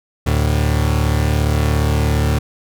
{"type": "tone pair together", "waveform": "35% pulse", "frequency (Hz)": [74.55, 111.7], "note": ["D2", "A2"], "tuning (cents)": [27, 27], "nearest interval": "perfect fifth", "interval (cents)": 700, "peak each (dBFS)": [-14, -16], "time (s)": [0.26, 2.39], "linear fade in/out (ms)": 10, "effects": []}